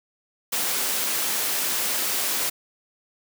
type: high-pass noise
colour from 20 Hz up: white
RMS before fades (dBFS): -25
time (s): 0.52-2.5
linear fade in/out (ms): 10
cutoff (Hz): 210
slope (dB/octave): 12
effects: none